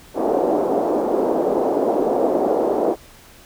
pink band-pass noise, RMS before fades -19 dBFS, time 0.14-2.96 s, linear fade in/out 50 ms, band 310 to 710 Hz, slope 24 dB/octave, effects pink hiss -46 dBFS RMS until 3.45 s

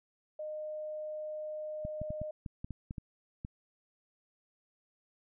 sine tone, 613 Hz, D#5, 26 cents flat, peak -37 dBFS, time 0.39-2.31 s, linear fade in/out 5 ms
clicks, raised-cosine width 5 ms, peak -27 dBFS, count 10, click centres 1.851 / 2.016 / 2.105 / 2.216 / 2.462 / 2.645 / 2.707 / 2.909 / 2.982 / 3.449 s
effects none

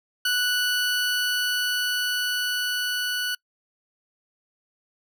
20% pulse tone with level ramp, 1480 Hz, F#6, in tune, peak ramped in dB -16 to -20 dBFS, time 0.25-3.35 s, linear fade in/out 5 ms, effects noise-tail reverb RT60 0.1 s tail -26 dB re dry

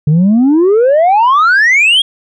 sine exponential sweep, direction up, 144 to 3322 Hz, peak -3 dBFS, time 0.07-2.02 s, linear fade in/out 5 ms, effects tanh soft clip ceiling -4 dBFS

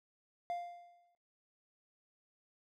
triangle tone with exponential decay, 698.5 Hz, F5, in tune, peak -32 dBFS, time 0.5-1.15 s, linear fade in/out 0 ms, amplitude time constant 140 ms, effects noise-tail reverb RT60 0.3 s tail -19 dB re dry

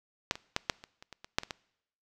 clicks, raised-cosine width 0.2 ms, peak -9 / -24 / -10 / -9 / -28 / -30 / -27 / -27 / -8 / -22 / -18 dBFS, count 11, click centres 0.311 / 0.355 / 0.564 / 0.698 / 0.839 / 1.025 / 1.127 / 1.245 / 1.385 / 1.434 / 1.508 s, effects noise-tail reverb RT60 0.8 s tail -24 dB re dry

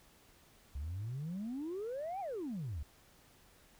sine exponential two-way sweep, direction up then down, 65.41 to 816 to 65.41 Hz, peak -36 dBFS, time 0.75-2.83 s, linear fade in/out 5 ms, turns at 2.2 s, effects tanh soft clip ceiling -35 dBFS + pink hiss -64 dBFS RMS until 3.79 s

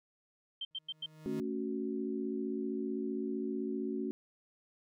sine tone bursts, 3136 Hz, G7, in tune, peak -36 dBFS, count 4, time 0.61-1.061 s, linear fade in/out 5 ms, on 40 ms, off 97 ms
40% pulse tone with exponential growth, 155.56 Hz, D#3, in tune, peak -40 dBFS, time 0.71-1.4 s, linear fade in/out 0 ms, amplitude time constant 150 ms
sine chord, F# minor, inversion first, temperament just, 222 / 277.5 / 370 Hz, A3 / C#4 / F#4, +16 / +2 / 0 cents, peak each -38 dBFS, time 1.26-4.11 s, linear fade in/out 0 ms
effects none

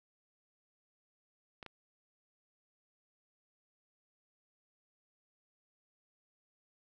clicks, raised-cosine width 0.3 ms, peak -30 dBFS, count 2, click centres 1.628 / 1.663 s, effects none

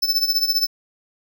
square tone with tremolo, 5274 Hz, E8, in tune, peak -14 dBFS, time 0.02-0.67 s, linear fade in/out 10 ms, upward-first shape triangle, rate 15 Hz, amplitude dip 85%, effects none

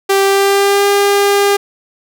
sawtooth tone with pitch glide, 392 to 402.6 Hz, G4 to G4, 0 to +46 cents, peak -5 dBFS, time 0.09-1.57 s, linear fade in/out 10 ms, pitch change +46 cents, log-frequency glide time 0.23-0.86 s, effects none

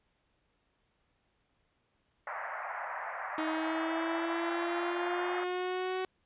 pink band-pass noise, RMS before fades -39 dBFS, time 2.27-5.44 s, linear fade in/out 2 ms, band 630 to 2000 Hz, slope 48 dB/octave
sawtooth linear sweep, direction up, 313.6 to 374.3 Hz, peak -28 dBFS, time 3.38-6.05 s, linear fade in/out 2 ms
effects pink hiss -75 dBFS RMS until 6.25 s + resampled to 8000 Hz

